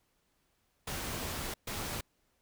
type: noise bursts at uneven times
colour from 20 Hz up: pink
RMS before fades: -38 dBFS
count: 2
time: 0.87-1.54 / 1.67-2.01 s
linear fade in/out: 5 ms
effects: pink hiss -75 dBFS RMS until 2.41 s